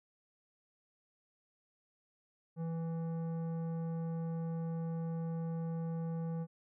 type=tone with tanh clipping; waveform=sine; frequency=164.81 Hz; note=E3; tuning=in tune; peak=-37 dBFS; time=2.56-6.47 s; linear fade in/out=50 ms; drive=12 dB; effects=none